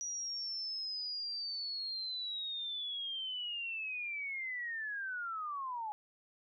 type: linear sweep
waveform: sine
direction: down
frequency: 5820 to 830 Hz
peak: -37 dBFS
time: 0.01-5.92 s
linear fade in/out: 0 ms
effects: none